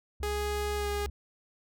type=tone with vibrato; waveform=triangle; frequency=68.3 Hz; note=C#2; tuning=25 cents flat; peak=-32 dBFS; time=0.2-1.1 s; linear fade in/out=5 ms; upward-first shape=triangle; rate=11 Hz; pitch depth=15 cents each way
type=tone with pitch glide; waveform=sawtooth; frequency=415.3 to 410.5 Hz; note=G#4 to G#4; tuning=0 to -20 cents; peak=-27 dBFS; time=0.23-1.06 s; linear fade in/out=0 ms; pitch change=-20 cents; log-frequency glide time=0.76-0.88 s
effects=none